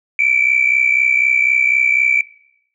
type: tone pair together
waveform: sine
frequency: 2285 / 2349 Hz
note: D7 / D7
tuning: -48 / 0 cents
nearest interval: unison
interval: 48 cents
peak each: -14 dBFS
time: 0.19-2.21 s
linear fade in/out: 2 ms
effects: noise-tail reverb RT60 0.7 s tail -19 dB re dry + tanh soft clip ceiling -4 dBFS